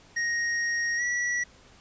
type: tone with pitch glide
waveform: square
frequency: 1872 to 1940.3 Hz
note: A#6 to B6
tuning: +7 to -31 cents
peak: -26 dBFS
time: 0.16-1.44 s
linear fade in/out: 10 ms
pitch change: +62 cents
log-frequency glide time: 0.97-1.02 s
effects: pink hiss -55 dBFS RMS until 1.8 s + resampled to 16000 Hz